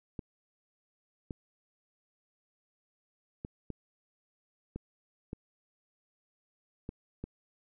clicks, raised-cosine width 3 ms, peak -25 dBFS, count 8, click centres 0.192 / 1.308 / 3.449 / 3.703 / 4.76 / 5.331 / 6.891 / 7.24 s, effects none

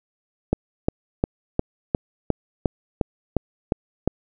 click train, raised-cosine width 2 ms, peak -5 dBFS, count 11, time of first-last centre 0.53-4.076 s, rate 2.82 Hz, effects none

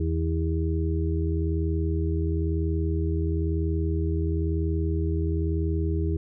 harmonic tone, 81 Hz, E2, 30 cents flat, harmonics 1 / 2 / 4 / 5, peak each -24 / -32 / -31 / -33 dBFS, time 0-6.17 s, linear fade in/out 5 ms, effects none

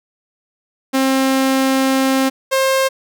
sawtooth tone pair in turn, 266.1 / 532.2 Hz, C4 / C5, +29 / +29 cents, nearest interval octave, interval 1200 cents, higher second, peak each -9 dBFS, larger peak neither, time 0.93-2.3 / 2.51-2.89 s, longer first, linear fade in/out 20 ms, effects none

